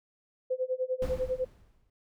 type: tone with tremolo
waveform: sine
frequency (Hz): 512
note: C5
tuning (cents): -38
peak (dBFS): -25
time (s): 0.5-1.45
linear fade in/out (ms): 10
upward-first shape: sine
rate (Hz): 10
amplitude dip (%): 95
type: noise with exponential decay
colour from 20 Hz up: brown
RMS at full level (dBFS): -31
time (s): 1.02-1.9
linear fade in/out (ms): 2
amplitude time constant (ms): 190
effects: none